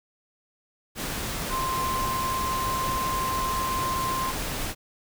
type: tone in noise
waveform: sine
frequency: 1046.5 Hz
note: C6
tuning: in tune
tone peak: -26 dBFS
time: 1.49-4.33 s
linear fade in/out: 50 ms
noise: pink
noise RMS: -31 dBFS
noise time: 0.95-4.75 s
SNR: +2 dB
effects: none